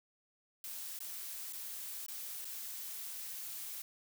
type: noise with dropouts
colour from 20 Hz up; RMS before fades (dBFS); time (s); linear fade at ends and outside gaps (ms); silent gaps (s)
blue; -44; 0.64-3.82; 2; 0.99-1.004 / 1.526-1.531 / 2.064-2.083 / 2.447-2.452
effects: none